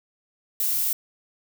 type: noise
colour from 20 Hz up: violet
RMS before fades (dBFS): -24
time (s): 0.6-0.93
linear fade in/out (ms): 2
effects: none